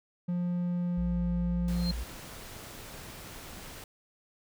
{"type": "tone with pitch glide", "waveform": "triangle", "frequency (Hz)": [176.3, 175.18], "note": ["F3", "F3"], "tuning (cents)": [17, 6], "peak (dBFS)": -26, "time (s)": [0.28, 1.92], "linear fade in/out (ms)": 10, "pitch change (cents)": -11, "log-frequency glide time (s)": [0.59, 1.39]}
{"type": "tone", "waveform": "sine", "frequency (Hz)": 58.1, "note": "A#1", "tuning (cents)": -5, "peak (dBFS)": -32, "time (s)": [0.97, 2.04], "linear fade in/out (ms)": 10}
{"type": "noise", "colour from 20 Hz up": "pink", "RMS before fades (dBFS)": -45, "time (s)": [1.68, 3.84], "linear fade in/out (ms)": 2}
{"type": "tone with exponential growth", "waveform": "sine", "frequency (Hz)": 4186, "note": "C8", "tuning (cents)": 0, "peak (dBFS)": -30, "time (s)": [1.68, 1.91], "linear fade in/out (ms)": 5, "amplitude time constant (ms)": 49}
{"effects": []}